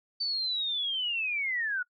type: linear sweep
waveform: sine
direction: down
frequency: 4584 to 1434 Hz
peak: -28 dBFS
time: 0.2-1.83 s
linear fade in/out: 10 ms
effects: noise-tail reverb RT60 0.1 s tail -25 dB re dry